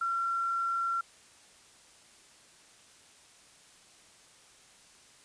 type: tone with quantisation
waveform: sine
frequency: 1364 Hz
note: F6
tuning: 41 cents flat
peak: -28 dBFS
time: 0.01-1.01 s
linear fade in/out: 5 ms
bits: 9
effects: white hiss -58 dBFS RMS until 5.24 s + resampled to 22050 Hz